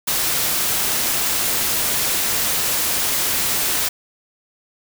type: noise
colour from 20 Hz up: white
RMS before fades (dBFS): -20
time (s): 0.07-3.89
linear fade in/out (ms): 10
effects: none